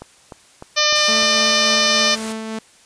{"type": "click train", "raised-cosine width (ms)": 1, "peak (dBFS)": -19, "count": 5, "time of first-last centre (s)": [0.02, 1.228], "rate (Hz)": 3.31}
{"type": "harmonic tone", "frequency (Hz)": 601, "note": "D5", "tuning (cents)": 40, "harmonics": [1, 2, 3, 4, 5, 6, 7, 8, 9, 10], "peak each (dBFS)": [-23, -23, -23, -23, -23, -23, -23, -23, -23, -23], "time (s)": [0.76, 2.16], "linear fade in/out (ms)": 20}
{"type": "noise", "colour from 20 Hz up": "white", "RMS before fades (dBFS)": -31, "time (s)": [0.95, 2.33], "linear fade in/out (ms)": 10}
{"type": "tone with tremolo", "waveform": "sawtooth", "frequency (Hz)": 220.8, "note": "A3", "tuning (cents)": 6, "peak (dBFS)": -20, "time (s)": [1.08, 2.59], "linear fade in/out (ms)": 5, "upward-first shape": "sine", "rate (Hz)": 3.5, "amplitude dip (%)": 30}
{"effects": ["white hiss -50 dBFS RMS until 2.85 s", "resampled to 22050 Hz"]}